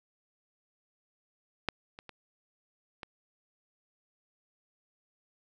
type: clicks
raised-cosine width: 0.3 ms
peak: -12 / -29 / -29 / -24 dBFS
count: 4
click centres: 1.687 / 1.989 / 2.093 / 3.032 s
effects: none